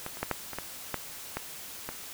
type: clicks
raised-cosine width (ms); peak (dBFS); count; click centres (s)
0.5; -20 / -28 / -14 / -12 / -23 / -18 / -14 / -16 / -19; 9; 0.064 / 0.171 / 0.23 / 0.313 / 0.533 / 0.586 / 0.943 / 1.37 / 1.89
effects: white hiss -43 dBFS RMS until 2.13 s